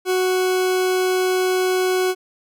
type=tone; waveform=40% pulse; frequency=370 Hz; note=F#4; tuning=in tune; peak=-16 dBFS; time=0.05-2.15 s; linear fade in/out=50 ms; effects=none